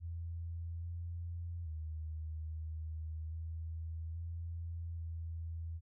sine tone with pitch steps, 84 / 85.4 / 78.7 / 79.2 / 81.2 / 83.9 / 82.4 Hz, E2 / F2 / D#2 / D#2 / E2 / E2 / E2, +33 / -38 / +20 / +31 / -26 / +31 / 0 cents, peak -39 dBFS, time 0-5.81 s, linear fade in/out 50 ms, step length 830 ms, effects none

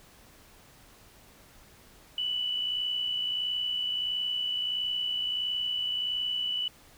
sine tone with amplitude modulation, 2969 Hz, F#7, 5 cents sharp, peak -26 dBFS, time 2.18-6.68 s, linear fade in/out 2 ms, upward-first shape sine, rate 61.5 Hz, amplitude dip 40%, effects pink hiss -56 dBFS RMS until 6.97 s

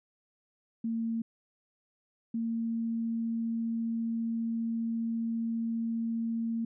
sine tone pair in turn, 227.7 / 228.7 Hz, A#3 / A#3, -40 / -33 cents, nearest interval unison, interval 7 cents, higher second, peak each -29 / -29 dBFS, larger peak neither, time 0.84-1.22 / 2.34-6.65 s, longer second, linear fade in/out 5 ms, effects none

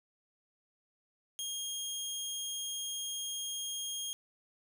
20% pulse tone, 3245 Hz, G#7, 41 cents flat, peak -31 dBFS, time 1.39-4.13 s, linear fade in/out 0 ms, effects none

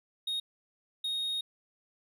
triangle tone bursts at uneven times, 3729 Hz, A#7, in tune, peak -29 dBFS, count 2, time 0.27-0.4 / 1.04-1.41 s, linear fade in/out 5 ms, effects none

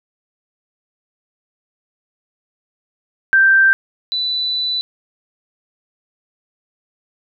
sine tone pair in turn, 1568 / 3981 Hz, G6 / B7, 0 / +13 cents, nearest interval octave + major third, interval 1613 cents, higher second, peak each -8 / -17 dBFS, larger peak first, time 3.33-3.73 / 4.12-4.81 s, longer second, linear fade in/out 0 ms, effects none

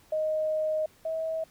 sine tone pair in turn, 622.3 / 643.5 Hz, D#5 / E5, 0 / -42 cents, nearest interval minor second, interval 58 cents, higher second, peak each -25 / -28 dBFS, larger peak first, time 0.12-0.86 / 1.05-1.44 s, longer first, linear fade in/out 5 ms, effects pink hiss -60 dBFS RMS until 1.5 s

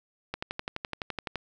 click train, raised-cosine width 0.3 ms, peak -16 dBFS, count 13, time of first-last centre 0.34-1.357 s, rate 11.8 Hz, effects none

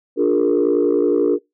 sine chord, Bb dominant seventh, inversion first, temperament equal with one note detuned, 293.7 / 356.4 / 415.3 / 466.2 Hz, D4 / F4 / Ab4 / Bb4, 0 / +35 / 0 / 0 cents, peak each -18 dBFS, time 0.16-1.39 s, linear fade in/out 50 ms, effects noise-tail reverb RT60 0.2 s tail -25 dB re dry + tanh soft clip ceiling -7 dBFS

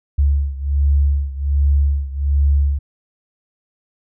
sine beating tone pair, 70.3 / 71.6 Hz, C#2 / D2, +25 / -43 cents, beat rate 1.3 Hz, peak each -15 / -18 dBFS, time 0.18-2.79 s, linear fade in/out 10 ms, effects none

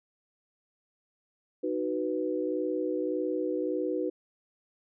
sine chord, B major, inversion first, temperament just, 308.7 / 370.4 / 493.9 Hz, D#4 / F#4 / B4, -14 / +2 / 0 cents, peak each -32 dBFS, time 1.63-4.1 s, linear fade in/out 10 ms, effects none

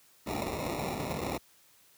white noise with sample-and-hold, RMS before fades -34 dBFS, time 0.26-1.38 s, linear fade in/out 10 ms, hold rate 1575 Hz, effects white hiss -62 dBFS RMS until 1.97 s + high-pass 60 Hz 12 dB/octave

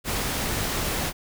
pink noise, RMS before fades -27 dBFS, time 0.04-1.13 s, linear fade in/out 50 ms, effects none

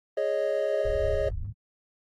triangle chord, Ab suspended fourth, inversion none, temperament equal, 415.3 / 554.4 / 622.3 Hz, Ab4 / Db5 / Eb5, 0 / 0 / 0 cents, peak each -29 / -26 / -26 dBFS, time 0.17-1.29 s, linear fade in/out 5 ms
pink low-pass noise, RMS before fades -32 dBFS, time 0.85-1.53 s, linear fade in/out 10 ms, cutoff 100 Hz, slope 24 dB/octave
effects AAC 32 kbps

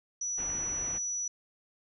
sine tone, 5900 Hz, F#8, 6 cents flat, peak -31 dBFS, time 0.21-1.28 s, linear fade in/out 5 ms
pink low-pass noise, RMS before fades -44 dBFS, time 0.37-0.99 s, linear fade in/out 20 ms, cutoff 2800 Hz, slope 24 dB/octave
effects none

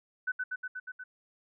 sine tone with echo, 1504 Hz, F#6, 28 cents sharp, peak -28 dBFS, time 0.27-0.32 s, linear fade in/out 10 ms, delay 120 ms, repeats 6, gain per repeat -2 dB, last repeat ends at 1.04 s, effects none

